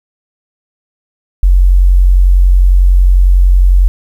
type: tone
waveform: sine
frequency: 45.5 Hz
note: F#1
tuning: 28 cents flat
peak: -3 dBFS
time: 1.43-3.88 s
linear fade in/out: 0 ms
effects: 7-bit